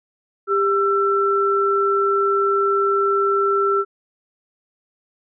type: tone pair together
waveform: sine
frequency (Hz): 397.7 / 1340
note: G4 / E6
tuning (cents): +25 / +28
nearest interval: octave + major sixth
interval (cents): 2103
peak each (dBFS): -18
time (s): 0.47-3.85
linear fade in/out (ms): 50
effects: none